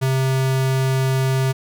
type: tone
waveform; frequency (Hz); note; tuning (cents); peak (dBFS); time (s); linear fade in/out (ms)
square; 132.3; C3; +20; -17; 0.01-1.53; 20
effects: none